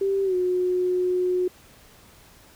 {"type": "tone with pitch glide", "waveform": "sine", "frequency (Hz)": [391.5, 363.2], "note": ["G4", "F#4"], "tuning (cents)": [-2, -32], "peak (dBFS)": -20, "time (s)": [0.01, 1.48], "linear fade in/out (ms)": 5, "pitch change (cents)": -130, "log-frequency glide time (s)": [0.24, 0.35], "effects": ["pink hiss -52 dBFS RMS until 2.55 s"]}